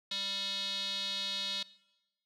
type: tone with band-pass filter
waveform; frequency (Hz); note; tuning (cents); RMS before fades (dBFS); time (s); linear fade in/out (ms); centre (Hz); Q
square; 196.7; G3; +6; -36; 0.11-1.63; 5; 3800; 7.4
effects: noise-tail reverb RT60 1.0 s tail -21 dB re dry